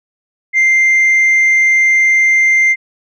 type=tone; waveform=sine; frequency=2093 Hz; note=C7; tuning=in tune; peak=-5 dBFS; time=0.53-2.76 s; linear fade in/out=50 ms; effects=tanh soft clip ceiling -6 dBFS